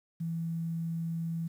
sine tone with quantisation, 165.6 Hz, E3, 8 cents sharp, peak -31 dBFS, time 0.2-1.48 s, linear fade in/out 10 ms, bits 10, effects none

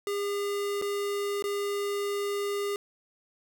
square tone with dropouts, 405 Hz, G#4, 43 cents flat, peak -29 dBFS, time 0.07-2.76 s, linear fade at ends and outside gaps 1 ms, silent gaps 0.815-0.822 / 1.424-1.44 s, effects none

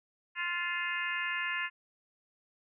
harmonic tone with a mistuned harmonic, 349.2 Hz, F4, in tune, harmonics 3 / 4 / 5 / 6 / 7 / 8, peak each -40 / -41 / -35 / -38 / -40 / -41 dBFS, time 0.35-1.7 s, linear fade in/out 50 ms, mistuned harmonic 7, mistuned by +57 cents, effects none

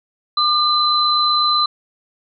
sine tone pair together, 1200 / 4036 Hz, D6 / B7, +37 / +37 cents, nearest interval octave + major sixth, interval 2100 cents, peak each -16 dBFS, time 0.37-1.66 s, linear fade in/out 5 ms, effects none

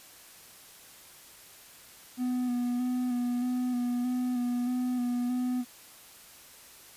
triangle tone with vibrato, 246.9 Hz, B3, in tune, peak -25 dBFS, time 2.17-5.65 s, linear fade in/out 50 ms, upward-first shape square, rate 1.6 Hz, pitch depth 21 cents each way, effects white hiss -52 dBFS RMS until 6.96 s + resampled to 32000 Hz

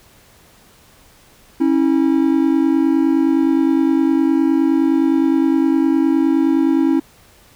triangle tone pair together, 273.7 / 323.4 Hz, C#4 / E4, -22 / -33 cents, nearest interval minor third, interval 289 cents, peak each -13 dBFS, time 1.6-7 s, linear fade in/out 10 ms, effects pink hiss -49 dBFS RMS until 7.55 s

